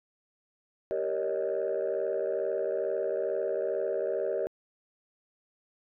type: chord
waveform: sine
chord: Eb dominant seventh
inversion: first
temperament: just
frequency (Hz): 388.9 / 466.7 / 560 / 622.3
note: G4 / Bb4 / Db5 / Eb5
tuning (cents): -14 / +2 / +18 / 0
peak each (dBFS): -32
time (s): 0.91-4.47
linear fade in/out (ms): 0
effects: tanh soft clip ceiling -22 dBFS